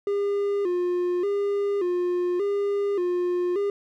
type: tone with vibrato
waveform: triangle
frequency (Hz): 378.9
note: F#4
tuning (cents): +41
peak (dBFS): -20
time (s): 0.07-3.7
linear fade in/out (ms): 2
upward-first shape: square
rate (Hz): 0.86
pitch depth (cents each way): 110
effects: none